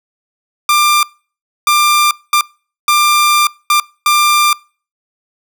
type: tone bursts at uneven times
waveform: sawtooth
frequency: 1191 Hz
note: D6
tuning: 24 cents sharp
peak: -4 dBFS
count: 6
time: 0.69-1.03 / 1.67-2.11 / 2.33-2.41 / 2.88-3.47 / 3.7-3.8 / 4.06-4.53 s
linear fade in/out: 2 ms
effects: noise-tail reverb RT60 0.4 s tail -26 dB re dry

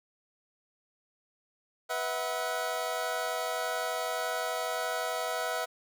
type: chord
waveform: 25% pulse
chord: B suspended fourth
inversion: none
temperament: equal with one note detuned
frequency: 493.9 / 648.3 / 740 Hz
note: B4 / E5 / F#5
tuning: 0 / -29 / 0 cents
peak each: -33 / -30 / -32 dBFS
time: 1.89-5.66 s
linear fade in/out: 20 ms
effects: none

